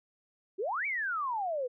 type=exponential two-way sweep; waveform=sine; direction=up then down; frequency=349.2 to 2349 to 478.6 Hz; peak=-30 dBFS; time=0.58-1.68 s; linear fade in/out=20 ms; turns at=0.86 s; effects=none